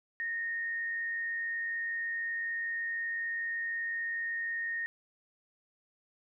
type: tone with frequency modulation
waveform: sine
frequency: 1848 Hz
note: A#6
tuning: 16 cents flat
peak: -32 dBFS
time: 0.2-4.86 s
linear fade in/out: 0 ms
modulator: 86.6 Hz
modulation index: 0.3
effects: none